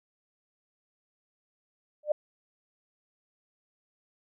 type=tone with exponential growth; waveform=sine; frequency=600 Hz; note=D5; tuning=37 cents sharp; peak=-18 dBFS; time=2.03-2.12 s; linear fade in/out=5 ms; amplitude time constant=18 ms; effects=none